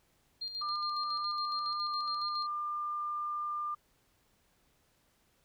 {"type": "tone with tremolo", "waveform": "sine", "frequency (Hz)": 4200, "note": "C8", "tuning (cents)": 6, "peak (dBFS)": -35, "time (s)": [0.41, 2.47], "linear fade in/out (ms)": 10, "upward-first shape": "square", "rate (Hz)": 7.2, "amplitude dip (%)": 55}
{"type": "tone", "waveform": "sine", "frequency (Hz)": 1198, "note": "D6", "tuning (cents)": 34, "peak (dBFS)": -33, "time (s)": [0.61, 3.75], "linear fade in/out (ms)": 10}
{"effects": ["pink hiss -71 dBFS RMS until 5.44 s"]}